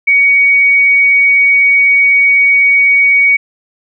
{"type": "tone", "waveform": "sine", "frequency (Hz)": 2246, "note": "C#7", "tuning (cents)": 22, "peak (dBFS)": -5, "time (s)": [0.07, 3.37], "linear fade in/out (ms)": 10, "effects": []}